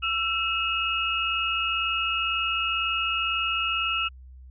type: tone cluster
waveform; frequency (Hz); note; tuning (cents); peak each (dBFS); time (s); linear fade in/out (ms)
sine; 1338 / 2599 / 2857; E6 / E7 / F7; +25 / -25 / +39; -28; 0.02-4.09; 20
effects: added 64 Hz sine -43 dBFS peak until 4.5 s